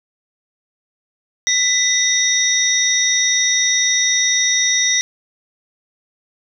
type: tone cluster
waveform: sine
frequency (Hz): 1994 / 3712 / 5650 / 5950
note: B6 / A#7 / F8 / F#8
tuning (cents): +16 / -8 / +19 / +9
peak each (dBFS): -19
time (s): 1.47-5.01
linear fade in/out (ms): 0
effects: none